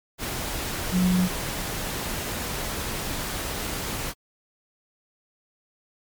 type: tone in noise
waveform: sine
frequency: 182.2 Hz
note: F#3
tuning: 26 cents flat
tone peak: -18 dBFS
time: 0.91-1.29 s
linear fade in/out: 50 ms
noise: pink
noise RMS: -30 dBFS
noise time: 0.18-4.14 s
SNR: +9 dB
effects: MP3 96 kbps